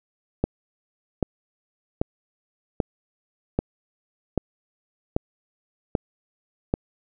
click train, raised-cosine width 2 ms, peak -7 dBFS, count 9, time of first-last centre 0.44-6.739 s, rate 1.27 Hz, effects none

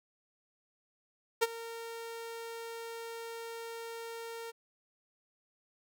sawtooth tone with ADSR envelope, 460 Hz, A#4, 23 cents flat, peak -19 dBFS, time 1.41-4.52 s, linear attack 19 ms, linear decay 32 ms, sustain -18 dB, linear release 24 ms, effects none

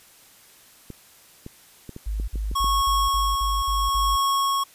clicks, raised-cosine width 3 ms, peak -23 dBFS, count 8, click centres 0.903 / 1.464 / 1.893 / 1.964 / 2.199 / 2.357 / 2.514 / 2.644 s
sine tone bursts, 52.2 Hz, G#1, 10 cents sharp, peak -24 dBFS, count 8, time 2.06-4.163 s, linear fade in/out 10 ms, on 220 ms, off 49 ms
square tone with tremolo, 1100 Hz, C#6, 14 cents flat, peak -20 dBFS, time 2.55-4.64 s, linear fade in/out 10 ms, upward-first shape sine, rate 0.74 Hz, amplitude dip 35%
effects white hiss -52 dBFS RMS until 4.74 s + resampled to 32000 Hz

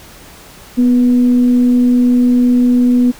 sine tone with frequency modulation, 246.9 Hz, B3, in tune, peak -7 dBFS, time 0.77-3.12 s, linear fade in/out 20 ms, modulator 239 Hz, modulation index 0.22, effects pink hiss -38 dBFS RMS until 3.19 s

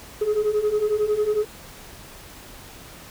sine beating tone pair, 415.3 / 426.3 Hz, G#4 / G#4, 0 / +45 cents, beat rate 11 Hz, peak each -22 / -19 dBFS, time 0.21-1.45 s, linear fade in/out 10 ms, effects tanh soft clip ceiling -16 dBFS + pink hiss -43 dBFS RMS until 3.1 s

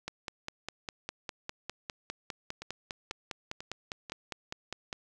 two click trains, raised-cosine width 0.2 ms, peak -19 / -24 dBFS, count 25 / 4, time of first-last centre 0.08-4.928 / 2.62-4.098 s, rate 4.95 / 2.03 Hz, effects none

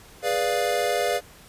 square chord, G# diminished seventh, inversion none, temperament equal, 415.3 / 493.9 / 587.3 / 698.5 Hz, G#4 / B4 / D5 / F5, 0 / 0 / 0 / 0 cents, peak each -30 / -28 / -28 / -27 dBFS, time 0.22-1.21 s, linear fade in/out 50 ms, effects pink hiss -49 dBFS RMS until 1.48 s + resampled to 32000 Hz

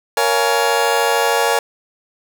30% pulse chord, Bb minor seventh, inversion none, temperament just, 466.2 / 559.4 / 699.2 / 839.1 Hz, Bb4 / Db5 / F5 / Ab5, 0 / +16 / +2 / +18 cents, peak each -16 / -18 / -20 / -16 dBFS, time 0.17-1.59 s, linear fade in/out 2 ms, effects none

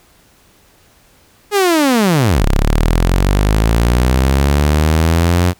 sawtooth linear two-way sweep, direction down then up, 422.4 to 32.36 to 90.4 Hz, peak -6 dBFS, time 1.51-5.54 s, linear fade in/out 50 ms, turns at 2.45 s, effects pink hiss -50 dBFS RMS until 5.59 s

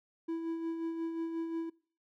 triangle tone with tremolo, 329.5 Hz, E4, 1 cent flat, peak -30 dBFS, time 0.28-1.7 s, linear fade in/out 10 ms, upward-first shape sine, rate 5.6 Hz, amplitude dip 45%, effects noise-tail reverb RT60 0.4 s tail -22 dB re dry

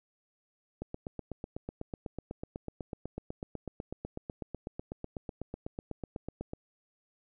click train, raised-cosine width 2 ms, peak -24 dBFS, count 47, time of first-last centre 0.82-6.534 s, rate 8.05 Hz, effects none

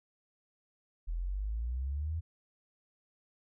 sine exponential sweep, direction up, 40.21 to 84.2 Hz, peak -32 dBFS, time 1.07-2.21 s, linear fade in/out 20 ms, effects none

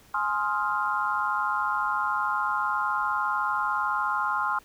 sine chord, F minor seventh, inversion first, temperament just, 838.1 / 1047.7 / 1257.2 / 1396.9 Hz, Ab5 / C6 / Eb6 / F6, +16 / +2 / +18 / 0 cents, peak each -31 / -28 / -31 / -29 dBFS, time 0.14-4.59 s, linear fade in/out 5 ms, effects pink hiss -56 dBFS RMS until 4.64 s

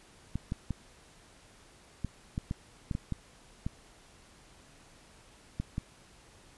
clicks, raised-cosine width 5 ms, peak -20 dBFS, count 12, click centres 0.356 / 0.521 / 0.707 / 2.047 / 2.379 / 2.511 / 2.912 / 2.951 / 3.123 / 3.665 / 5.6 / 5.781 s, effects pink hiss -58 dBFS RMS until 6.57 s + resampled to 24000 Hz

